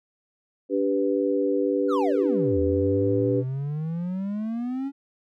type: chord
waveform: sine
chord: G major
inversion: second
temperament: equal with one note detuned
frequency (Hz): 288.1 / 392 / 493.9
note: D4 / G4 / B4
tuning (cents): -33 / 0 / 0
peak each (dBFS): -25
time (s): 0.69-3.44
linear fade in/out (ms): 50
type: exponential two-way sweep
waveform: triangle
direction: down then up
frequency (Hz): 1480 to 81.1 to 281.7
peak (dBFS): -24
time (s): 1.88-4.92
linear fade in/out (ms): 50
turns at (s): 2.59
effects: none